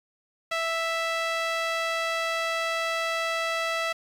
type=tone with band-pass filter; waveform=sawtooth; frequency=659.3 Hz; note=E5; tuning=in tune; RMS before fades=-28 dBFS; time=0.51-3.93 s; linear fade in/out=10 ms; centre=2200 Hz; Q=0.82; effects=8-bit